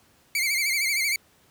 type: tone with vibrato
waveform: sawtooth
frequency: 2200 Hz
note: C#7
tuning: 14 cents flat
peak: -19 dBFS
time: 0.35-1.16 s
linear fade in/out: 2 ms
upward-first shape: sine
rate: 13 Hz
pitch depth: 100 cents each way
effects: pink hiss -60 dBFS RMS until 1.5 s + high-pass 60 Hz 12 dB/octave